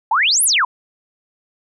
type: exponential two-way sweep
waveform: sine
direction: up then down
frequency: 807 to 11840 to 912 Hz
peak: -12 dBFS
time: 0.11-0.65 s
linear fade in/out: 5 ms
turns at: 0.44 s
effects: none